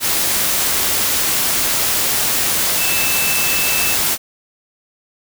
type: tone in noise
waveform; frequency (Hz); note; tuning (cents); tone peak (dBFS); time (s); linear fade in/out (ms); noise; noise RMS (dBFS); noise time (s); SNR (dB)
sine; 2637; E7; 0; -21; 2.77-3.96; 50; white; -17; 0-4.18; -7
effects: none